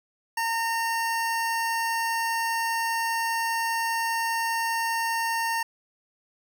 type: tone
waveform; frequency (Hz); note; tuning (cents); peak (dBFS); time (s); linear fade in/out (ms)
25% pulse; 915; A#5; -32; -21; 0.37-5.63; 5
effects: none